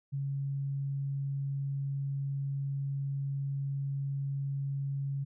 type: tone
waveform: sine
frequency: 138.59 Hz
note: C#3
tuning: in tune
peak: -31 dBFS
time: 0.12-5.25 s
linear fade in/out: 20 ms
effects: none